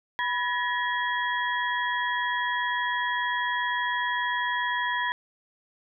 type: tone cluster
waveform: sine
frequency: 985 / 1702 / 1898 / 3300 Hz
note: B5 / G#6 / A#6 / G#7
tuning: -5 / +42 / +31 / -12 cents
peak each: -28 / -31 / -30 / -36 dBFS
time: 0.19-5.12 s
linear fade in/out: 0 ms
effects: none